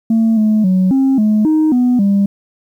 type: tone with pitch steps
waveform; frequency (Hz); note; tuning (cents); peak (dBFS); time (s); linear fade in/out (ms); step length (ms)
sine; 224.8 / 215.2 / 185.9 / 268 / 213.4 / 311.5 / 247.5 / 199.3; A3 / A3 / F#3 / C4 / G#3 / D#4 / B3 / G3; +37 / -38 / +8 / +42 / +47 / +2 / +4 / +29; -7; 0.1-2.26; 5; 270
effects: tanh soft clip ceiling -7 dBFS + 8-bit